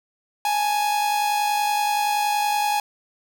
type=tone pair together; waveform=45% pulse; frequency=830.6 / 881.2 Hz; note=G#5 / A5; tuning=0 / +2 cents; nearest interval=minor second; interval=102 cents; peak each=-20 / -29 dBFS; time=0.45-2.8 s; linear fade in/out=2 ms; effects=none